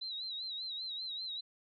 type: tone with vibrato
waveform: sine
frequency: 3951 Hz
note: B7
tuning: in tune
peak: -38 dBFS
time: 0.01-1.41 s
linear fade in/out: 10 ms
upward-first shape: sine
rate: 5.1 Hz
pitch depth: 87 cents each way
effects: none